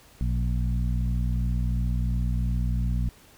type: harmonic tone with a mistuned harmonic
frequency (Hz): 60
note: B1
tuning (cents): -49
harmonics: 1 / 2 / 3 / 4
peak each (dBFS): -24 / -29 / -32 / -39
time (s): 0.21-3.09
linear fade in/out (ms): 0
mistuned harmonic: 1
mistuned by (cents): -85
effects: pink hiss -54 dBFS RMS until 3.37 s